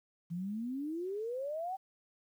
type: exponential sweep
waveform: sine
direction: up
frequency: 164.81 to 784 Hz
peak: -35 dBFS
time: 0.3-1.77 s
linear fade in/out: 20 ms
effects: 11-bit